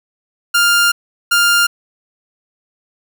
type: tone bursts at uneven times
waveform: sawtooth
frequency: 1400 Hz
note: F6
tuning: 4 cents sharp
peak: -6 dBFS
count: 2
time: 0.54-0.92 / 1.31-1.67 s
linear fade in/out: 10 ms
effects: none